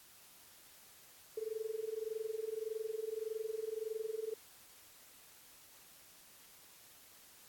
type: tone with amplitude modulation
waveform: sine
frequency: 440 Hz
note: A4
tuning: in tune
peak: -34 dBFS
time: 1.37-4.34 s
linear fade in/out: 5 ms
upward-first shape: sine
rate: 21.7 Hz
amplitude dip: 90%
effects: white hiss -60 dBFS RMS until 7.48 s + AAC 64 kbps